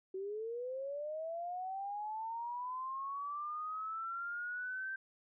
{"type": "linear sweep", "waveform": "sine", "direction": "up", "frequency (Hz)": [372.5, 1568], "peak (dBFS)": -38, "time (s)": [0.14, 4.96], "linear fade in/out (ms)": 5, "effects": []}